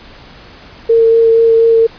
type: tone with vibrato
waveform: sine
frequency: 455.6 Hz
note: A#4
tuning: 40 cents flat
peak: -5 dBFS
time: 0.89-1.87 s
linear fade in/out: 10 ms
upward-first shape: sine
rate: 4.2 Hz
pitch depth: 11 cents each way
effects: pink hiss -37 dBFS RMS until 1.98 s + resampled to 11025 Hz